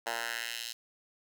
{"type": "tone with high-pass filter sweep", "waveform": "10% pulse", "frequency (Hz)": 116.54, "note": "A#2", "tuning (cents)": 0, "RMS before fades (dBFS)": -37, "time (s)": [0.06, 0.73], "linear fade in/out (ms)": 10, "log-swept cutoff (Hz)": [850, 4000], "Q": 1.5, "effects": []}